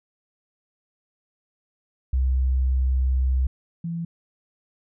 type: tone pair in turn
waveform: sine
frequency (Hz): 64.7 / 168.1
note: C2 / E3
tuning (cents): -19 / +34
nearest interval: octave + perfect fourth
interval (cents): 1653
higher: second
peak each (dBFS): -18 / -26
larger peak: first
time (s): 2.13-3.47 / 3.84-4.05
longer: first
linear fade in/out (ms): 5
effects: none